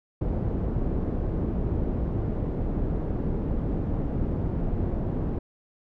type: low-pass noise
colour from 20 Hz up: pink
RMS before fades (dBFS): -27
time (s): 0.21-5.39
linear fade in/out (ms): 5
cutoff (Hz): 390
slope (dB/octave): 12
effects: none